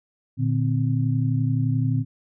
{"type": "tone cluster", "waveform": "sine", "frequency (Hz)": [117.5, 149.1, 259], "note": ["A#2", "D3", "C4"], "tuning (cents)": [14, 27, -17], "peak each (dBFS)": [-21, -25, -27], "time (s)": [0.37, 2.05], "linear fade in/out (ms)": 50, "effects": []}